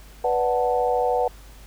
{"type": "chord", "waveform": "sine", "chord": "B minor seventh", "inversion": "none", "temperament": "equal", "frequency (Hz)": [493.9, 587.3, 740, 880], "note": ["B4", "D5", "F#5", "A5"], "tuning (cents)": [0, 0, 0, 0], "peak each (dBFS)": [-22, -28, -23, -28], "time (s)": [0.24, 1.28], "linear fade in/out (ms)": 5, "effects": ["added 50 Hz sine -43 dBFS peak until 1.66 s", "pink hiss -50 dBFS RMS until 1.66 s"]}